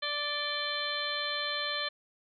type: harmonic tone with a mistuned harmonic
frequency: 586 Hz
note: D5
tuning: 4 cents flat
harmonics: 1 / 2 / 3 / 4 / 5 / 6 / 7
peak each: -40 / -39 / -37 / -41 / -39 / -38 / -37 dBFS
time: 0.02-1.89 s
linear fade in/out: 10 ms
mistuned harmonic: 5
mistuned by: +92 cents
effects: none